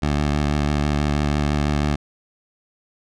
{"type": "tone with vibrato", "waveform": "15% pulse", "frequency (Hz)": 73.42, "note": "D2", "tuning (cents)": 0, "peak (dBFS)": -12, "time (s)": [0.02, 1.96], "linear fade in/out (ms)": 10, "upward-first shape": "sine", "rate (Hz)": 6.1, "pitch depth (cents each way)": 25, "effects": ["low-pass 6000 Hz 12 dB/octave"]}